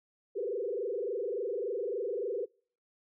sine tone with frequency modulation, 440 Hz, A4, in tune, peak -31 dBFS, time 0.35-2.46 s, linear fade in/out 20 ms, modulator 23.5 Hz, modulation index 2.7, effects noise-tail reverb RT60 0.5 s tail -26 dB re dry

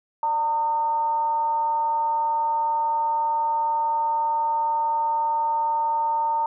sine tone with frequency modulation, 911 Hz, A#5, 40 cents flat, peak -20 dBFS, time 0.23-6.46 s, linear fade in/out 2 ms, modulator 323 Hz, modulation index 0.28, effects none

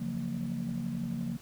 sine chord, Gb major seventh, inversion second, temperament just, 138.75 / 173.43 / 185 / 231.2 Hz, Db3 / F3 / Gb3 / Bb3, +2 / -12 / 0 / -14 cents, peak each -38 / -36 / -39 / -34 dBFS, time 0-1.37 s, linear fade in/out 10 ms, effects tanh soft clip ceiling -25 dBFS + pink hiss -54 dBFS RMS until 1.41 s

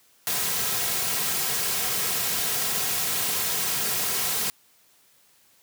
white noise with comb filter, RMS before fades -26 dBFS, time 0.27-4.5 s, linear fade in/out 0 ms, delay 3.4 ms, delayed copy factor -0.5, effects white hiss -60 dBFS RMS until 5.62 s + high-pass 80 Hz 12 dB/octave

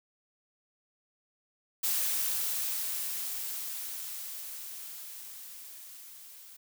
blue noise with level ramp, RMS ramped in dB -29 to -51 dBFS, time 1.83-6.57 s, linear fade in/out 10 ms, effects none

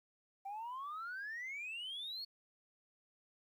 sine exponential sweep, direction up, 769 to 4435 Hz, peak -40 dBFS, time 0.45-2.25 s, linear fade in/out 10 ms, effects tanh soft clip ceiling -39 dBFS + 12-bit

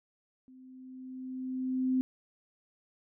sine tone with level ramp, 258.1 Hz, C4, 23 cents flat, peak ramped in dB -52 to -24 dBFS, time 0.48-2.01 s, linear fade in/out 0 ms, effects none

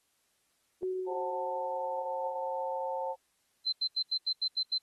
sine tone with exponential decay, 371.8 Hz, F#4, 8 cents sharp, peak -29 dBFS, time 0.83-2.77 s, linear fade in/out 1 ms, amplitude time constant 420 ms
sine chord, F# diminished, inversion second, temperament just, 532.8 / 740 / 888 Hz, C5 / F#5 / A5, +31 / 0 / +16 cents, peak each -35 / -41 / -35 dBFS, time 1.06-3.16 s, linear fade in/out 50 ms
sine tone bursts, 4084 Hz, C8, 43 cents flat, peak -27 dBFS, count 8, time 3.66-4.783 s, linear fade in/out 10 ms, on 66 ms, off 85 ms
effects white hiss -74 dBFS RMS until 4.82 s + AAC 32 kbps

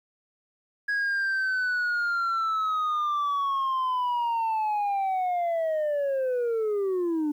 sine linear sweep, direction down, 1661.2 to 290.5 Hz, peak -21 dBFS, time 0.88-7.32 s, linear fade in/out 10 ms, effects tanh soft clip ceiling -23 dBFS + 10-bit

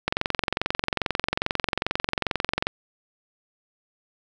click train, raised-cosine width 0.3 ms, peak -6 dBFS, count 59, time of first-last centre 0.08-2.669 s, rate 22.4 Hz, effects none

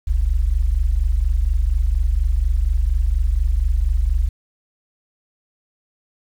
sine tone pair together, 41.21 / 65.41 Hz, E1 / C2, 0 / 0 cents, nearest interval minor sixth, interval 800 cents, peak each -17 / -18 dBFS, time 0.07-4.29 s, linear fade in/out 10 ms, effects 8-bit

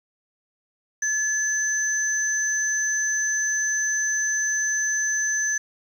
sine tone pair together, 1716 / 6115 Hz, A6 / G8, -44 / -44 cents, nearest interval octave + minor seventh, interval 2200 cents, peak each -24 dBFS, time 1.02-5.58 s, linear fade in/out 5 ms, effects 8-bit

